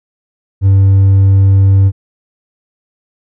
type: tone with hard clipping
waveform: sine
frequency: 97.4 Hz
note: G2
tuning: 11 cents flat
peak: -5 dBFS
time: 0.61-1.92 s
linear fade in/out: 50 ms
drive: 2 dB
effects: none